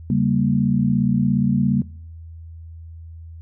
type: chord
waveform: sine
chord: G diminished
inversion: second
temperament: equal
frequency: 138.59 / 196 / 233.1 Hz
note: Db3 / G3 / Bb3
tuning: 0 / 0 / 0 cents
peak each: -20 dBFS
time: 0.1-1.82 s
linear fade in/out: 2 ms
effects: noise-tail reverb RT60 0.6 s tail -22 dB re dry + added 82 Hz sine -35 dBFS peak until 3.41 s